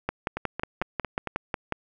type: two click trains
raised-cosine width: 0.5 ms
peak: -11 / -15 dBFS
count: 10 / 5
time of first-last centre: 0.09-1.723 / 0.37-1.273 s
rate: 5.51 / 4.43 Hz
effects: none